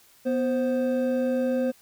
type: tone pair together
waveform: triangle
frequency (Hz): 247 / 523.3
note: B3 / C5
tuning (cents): 0 / 0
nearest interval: octave + minor second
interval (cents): 1300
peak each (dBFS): -23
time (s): 0.25-1.72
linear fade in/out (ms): 20
effects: white hiss -57 dBFS RMS until 1.81 s